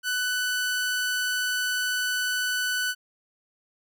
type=tone; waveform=sawtooth; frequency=1494 Hz; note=F#6; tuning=16 cents sharp; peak=-21 dBFS; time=0.03-2.95 s; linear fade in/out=50 ms; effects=none